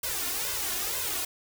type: noise with flanger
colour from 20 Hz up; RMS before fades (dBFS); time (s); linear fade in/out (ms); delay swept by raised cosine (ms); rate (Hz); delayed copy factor
white; -31; 0.03-1.25; 5; 1.9 to 2.86; 2.1; +0.95
effects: none